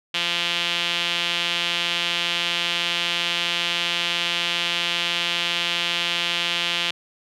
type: tone with band-pass filter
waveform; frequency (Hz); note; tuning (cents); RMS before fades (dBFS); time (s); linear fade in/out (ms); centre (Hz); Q
sawtooth; 172.6; F3; -20; -24; 0.14-6.91; 5; 3100; 3.4
effects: none